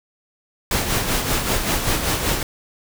pink noise with tremolo, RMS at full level -19 dBFS, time 0.71-2.43 s, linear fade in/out 2 ms, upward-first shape sine, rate 5.2 Hz, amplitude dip 50%, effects none

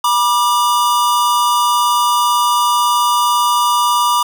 square tone pair together, 970 / 1188.1 Hz, B5 / D6, -31 / +20 cents, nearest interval major third, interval 351 cents, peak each -15 dBFS, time 0.04-4.23 s, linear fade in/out 5 ms, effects none

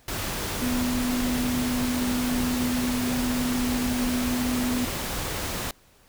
sine tone in noise, 247.9 Hz, B3, 7 cents sharp, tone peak -24 dBFS, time 0.62-4.85 s, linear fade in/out 2 ms, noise pink, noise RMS -30 dBFS, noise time 0.08-5.71 s, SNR +3 dB, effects pink hiss -58 dBFS RMS until 6.08 s

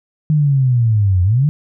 sine linear two-way sweep, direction down then up, 155.5 to 87.31 to 155.5 Hz, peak -10 dBFS, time 0.3-1.49 s, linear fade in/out 0 ms, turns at 1.23 s, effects none

